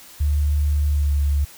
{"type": "tone with pitch glide", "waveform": "sine", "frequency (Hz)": [73.3, 71.63], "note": ["D2", "D2"], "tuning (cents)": [-3, -43], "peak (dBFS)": -16, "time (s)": [0.2, 1.45], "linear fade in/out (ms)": 10, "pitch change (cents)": -40, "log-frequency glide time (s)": [0.94, 1.13], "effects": ["white hiss -44 dBFS RMS until 1.57 s"]}